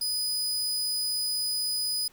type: tone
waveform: sawtooth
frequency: 4978 Hz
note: D#8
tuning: in tune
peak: -24 dBFS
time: 0.01-2.08 s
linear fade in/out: 5 ms
effects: pink hiss -59 dBFS RMS until 2.12 s